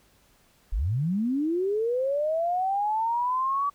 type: linear sweep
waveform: sine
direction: up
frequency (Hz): 35 to 1151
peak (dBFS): -23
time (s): 0.72-3.7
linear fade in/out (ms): 10
effects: pink hiss -62 dBFS RMS until 3.74 s